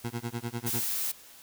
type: tone with tremolo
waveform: 20% pulse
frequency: 118.5 Hz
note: A#2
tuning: 29 cents sharp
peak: -25 dBFS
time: 0.04-0.83 s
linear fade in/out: 5 ms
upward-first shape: sine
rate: 10 Hz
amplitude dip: 100%
type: noise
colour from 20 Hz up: blue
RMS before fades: -31 dBFS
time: 0.66-1.12 s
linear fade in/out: 10 ms
effects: white hiss -52 dBFS RMS until 1.42 s